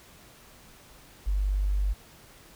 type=tone; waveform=sine; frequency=49 Hz; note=G1; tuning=in tune; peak=-23 dBFS; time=1.26-1.94 s; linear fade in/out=20 ms; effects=pink hiss -53 dBFS RMS until 2.55 s